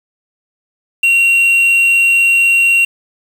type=tone with quantisation; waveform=triangle; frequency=2748 Hz; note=F7; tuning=29 cents flat; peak=-6 dBFS; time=1.03-2.85 s; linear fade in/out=5 ms; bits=5; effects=none